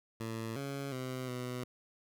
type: tone with pitch steps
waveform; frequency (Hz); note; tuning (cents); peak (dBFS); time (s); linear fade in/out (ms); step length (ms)
15% pulse; 112.8 / 139.1 / 128.7 / 124.9; A2 / C#3 / C3 / B2; +44 / +6 / -28 / +20; -31; 0.2-1.64; 5; 360
effects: none